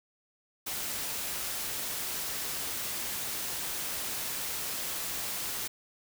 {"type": "noise", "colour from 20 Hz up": "white", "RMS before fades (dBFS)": -35, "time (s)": [0.66, 5.68], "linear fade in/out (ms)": 10, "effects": []}